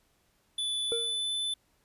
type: tone with pitch glide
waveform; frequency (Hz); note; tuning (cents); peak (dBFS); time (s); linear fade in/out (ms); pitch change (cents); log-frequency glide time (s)
square; 3477 to 3511; A7 to A7; -21 to -4; -30; 0.58-1.54; 5; +17; 0.84-1.33
type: tone with exponential decay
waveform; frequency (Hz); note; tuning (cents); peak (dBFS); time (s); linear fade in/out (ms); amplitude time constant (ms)
triangle; 465.6; A#4; -2; -25; 0.92-1.22; 0; 65
effects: pink hiss -70 dBFS RMS until 1.84 s + resampled to 32000 Hz

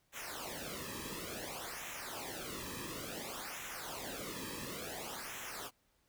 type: noise with flanger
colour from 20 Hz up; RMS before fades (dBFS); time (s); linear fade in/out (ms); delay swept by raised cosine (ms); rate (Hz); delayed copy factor
pink; -44; 0.12-5.71; 50; 0.21 to 1.41; 0.57; -0.85
effects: pink hiss -75 dBFS RMS until 6.08 s

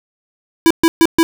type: tone bursts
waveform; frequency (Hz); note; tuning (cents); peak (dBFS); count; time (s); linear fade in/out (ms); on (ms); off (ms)
square; 329.6; E4; 0; -7; 4; 0.66-1.23; 0; 45; 130
effects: none

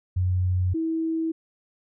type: tone pair in turn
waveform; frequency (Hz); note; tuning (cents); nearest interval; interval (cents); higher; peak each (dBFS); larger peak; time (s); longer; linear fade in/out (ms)
sine; 91.3 / 324.2; F#2 / E4; -23 / -29; octave + minor seventh; 2194; second; -20 / -23; first; 0.16-0.74 / 0.74-1.32; neither; 10
effects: none

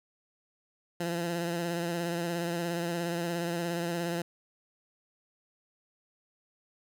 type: tone with vibrato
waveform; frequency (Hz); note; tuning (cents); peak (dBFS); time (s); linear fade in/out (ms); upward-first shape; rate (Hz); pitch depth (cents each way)
15% pulse; 171; F3; -36; -24; 1-4.22; 5; triangle; 17; 44
effects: none

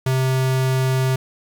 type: tone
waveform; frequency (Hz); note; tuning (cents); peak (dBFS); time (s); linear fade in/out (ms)
square; 130.81; C3; 0; -17; 0.06-1.16; 5
effects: 8-bit

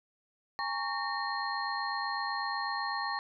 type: tone cluster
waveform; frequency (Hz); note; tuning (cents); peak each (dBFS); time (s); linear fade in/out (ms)
sine; 816 / 904 / 1115 / 1831 / 4219; G#5 / A5 / C#6 / A#6 / C8; -31 / +47 / +10 / -32 / +14; -38 / -39 / -36 / -37 / -40; 0.59-3.19; 0
effects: none

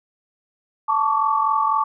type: tone cluster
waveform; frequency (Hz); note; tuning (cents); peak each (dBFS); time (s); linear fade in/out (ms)
sine; 882 / 1120 / 1164; A5 / C#6 / D6; +4 / +18 / -16; -21; 0.88-1.84; 10
effects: none

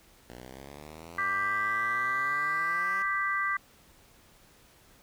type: exponential sweep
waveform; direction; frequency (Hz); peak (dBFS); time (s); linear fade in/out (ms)
5% pulse; up; 59.4 to 192.7; -33; 0.3-3.02; 0
type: chord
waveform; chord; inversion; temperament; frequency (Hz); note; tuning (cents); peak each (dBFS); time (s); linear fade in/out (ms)
sine; G major; second; equal with one note detuned; 1174.7 / 1575.2 / 1975.5; D6 / G6 / B6; 0 / +8 / 0; -30 / -32 / -31; 1.18-3.57; 5
effects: pink hiss -59 dBFS RMS until 5.02 s

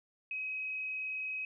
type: tone with frequency modulation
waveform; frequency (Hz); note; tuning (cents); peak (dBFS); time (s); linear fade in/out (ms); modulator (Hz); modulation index
sine; 2539; D#7; +34; -35; 0.31-1.45; 2; 38; 0.44
effects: none

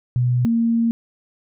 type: tone pair in turn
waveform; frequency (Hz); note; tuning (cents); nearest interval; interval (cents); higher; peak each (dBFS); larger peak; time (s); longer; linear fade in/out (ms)
sine; 123.47 / 230.7; B2 / A#3; 0 / -18; major seventh; 1082; second; -15; neither; 0.16-0.45 / 0.45-0.91; second; 0
effects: none

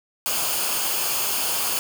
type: noise with comb filter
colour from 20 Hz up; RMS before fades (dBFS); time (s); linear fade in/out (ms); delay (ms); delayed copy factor
white; -24; 0.26-1.79; 0; 0.52; -0.55
effects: none

